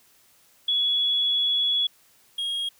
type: tone pair in turn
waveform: sine / triangle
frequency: 3378 / 3272 Hz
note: G#7 / G#7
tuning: +29 / -26 cents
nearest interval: minor second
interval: 55 cents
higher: first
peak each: -20 / -24 dBFS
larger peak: first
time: 0.68-1.87 / 2.38-2.69 s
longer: first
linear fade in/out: 5 ms
effects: white hiss -59 dBFS RMS until 2.79 s